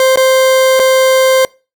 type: tone with dropouts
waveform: 40% pulse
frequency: 523.3 Hz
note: C5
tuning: in tune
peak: -6 dBFS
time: 0-1.45 s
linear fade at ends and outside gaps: 1 ms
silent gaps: 0.159-0.173 / 0.794-0.798 s
effects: noise-tail reverb RT60 0.3 s tail -24 dB re dry